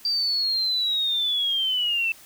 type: linear sweep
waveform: sine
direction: down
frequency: 4699 to 2642 Hz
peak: -21 dBFS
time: 0.05-2.12 s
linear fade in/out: 2 ms
effects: white hiss -49 dBFS RMS until 2.25 s